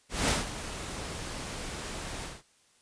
pink noise with ADSR envelope, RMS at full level -25 dBFS, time 0.09-2.43 s, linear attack 200 ms, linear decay 160 ms, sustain -13 dB, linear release 200 ms, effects white hiss -65 dBFS RMS until 2.81 s + resampled to 22050 Hz

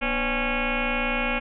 sine tone with frequency modulation, 1108.7 Hz, C#6, in tune, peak -22 dBFS, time 0.01-1.4 s, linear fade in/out 20 ms, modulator 270 Hz, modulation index 6.1, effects none

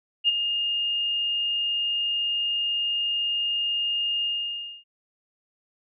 sine tone with ADSR envelope, 2831 Hz, F7, 23 cents sharp, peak -15 dBFS, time 0.24-4.84 s, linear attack 42 ms, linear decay 24 ms, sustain -8 dB, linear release 600 ms, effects none

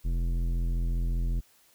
triangle tone with tanh clipping, 42.61 Hz, F1, 42 cents flat, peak -27 dBFS, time 0.04-1.41 s, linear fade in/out 20 ms, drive 17 dB, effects white hiss -62 dBFS RMS until 1.74 s

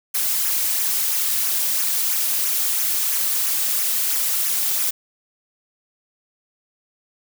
blue noise with flanger, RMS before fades -21 dBFS, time 0.14-4.91 s, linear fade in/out 10 ms, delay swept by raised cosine 0.23 to 3.03 ms, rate 3 Hz, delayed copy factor -0.6, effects none

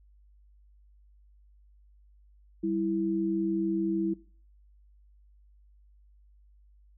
sine tone pair together, 194.9 / 328.7 Hz, G3 / E4, -10 / -5 cents, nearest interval major sixth, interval 905 cents, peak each -32 / -27 dBFS, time 2.63-4.14 s, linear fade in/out 10 ms, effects noise-tail reverb RT60 0.4 s tail -19 dB re dry + added 50 Hz sine -56 dBFS peak until 6.97 s

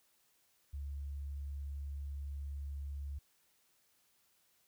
sine tone, 70.6 Hz, C#2, 32 cents sharp, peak -39 dBFS, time 0.73-3.19 s, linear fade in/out 10 ms, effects white hiss -73 dBFS RMS until 4.67 s

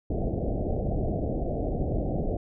pink low-pass noise, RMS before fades -28 dBFS, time 0.1-2.37 s, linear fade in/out 5 ms, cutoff 740 Hz, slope 96 dB/octave, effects none

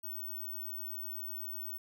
sine tone, 15804 Hz, B9, in tune, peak -38 dBFS, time 0.03-1.78 s, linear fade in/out 10 ms, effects none

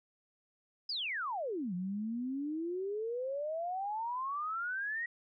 sine exponential two-way sweep, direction down then up, 5180 to 174.61 to 1920 Hz, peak -34 dBFS, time 0.89-5.06 s, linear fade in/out 5 ms, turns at 1.74 s, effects none

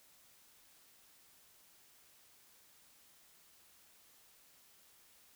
silence, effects white hiss -65 dBFS RMS until 5.35 s

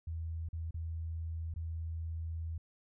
sine tone with dropouts, 81.7 Hz, E2, 15 cents flat, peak -36 dBFS, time 0.07-2.58 s, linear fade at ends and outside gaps 5 ms, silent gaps 0.488-0.53 / 0.709-0.742 / 1.54-1.56 s, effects none

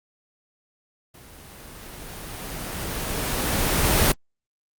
pink noise with level ramp, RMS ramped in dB -47 to -17 dBFS, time 1.14-4.12 s, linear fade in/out 5 ms, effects Opus 24 kbps

